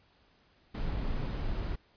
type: noise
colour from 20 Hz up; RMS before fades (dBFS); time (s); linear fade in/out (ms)
brown; -33; 0.74-1.76; 10
effects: pink hiss -66 dBFS RMS until 1.96 s + resampled to 11025 Hz